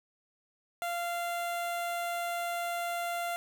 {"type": "tone with notch filter", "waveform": "sawtooth", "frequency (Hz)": 692, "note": "F5", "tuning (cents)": -16, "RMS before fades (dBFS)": -34, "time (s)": [0.82, 3.36], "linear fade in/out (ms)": 0, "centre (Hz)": 5100, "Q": 1.6, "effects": []}